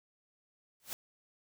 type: noise with exponential growth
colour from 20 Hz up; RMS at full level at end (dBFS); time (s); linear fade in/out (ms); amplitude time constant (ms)
white; -36; 0.8-0.93; 0; 27
effects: none